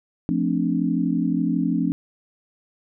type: chord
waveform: sine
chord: D minor seventh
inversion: first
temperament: equal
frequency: 174.61 / 220 / 261.6 / 293.7 Hz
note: F3 / A3 / C4 / D4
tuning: 0 / 0 / 0 / 0 cents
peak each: -24 / -26 / -24 / -25 dBFS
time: 0.29-1.92 s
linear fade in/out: 0 ms
effects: none